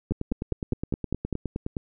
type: two click trains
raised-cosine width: 3 ms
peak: -13 / -16 dBFS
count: 7 / 17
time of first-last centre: 0.12-1.327 / 0.11-1.768 s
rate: 4.97 / 9.65 Hz
effects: none